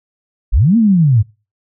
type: linear two-way sweep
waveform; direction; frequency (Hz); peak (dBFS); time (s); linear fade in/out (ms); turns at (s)
sine; up then down; 30.56 to 237.4 to 96.9; -7; 0.52-1.23; 20; 0.77
effects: noise-tail reverb RT60 0.3 s tail -23 dB re dry